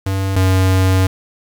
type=tone pair in turn; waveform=square; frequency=96.4 / 94.04 Hz; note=G2 / F#2; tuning=-28 / +29 cents; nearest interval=unison; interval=43 cents; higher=first; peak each=-17 / -11 dBFS; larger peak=second; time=0.06-0.36 / 0.36-1.07 s; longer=second; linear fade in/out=5 ms; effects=7-bit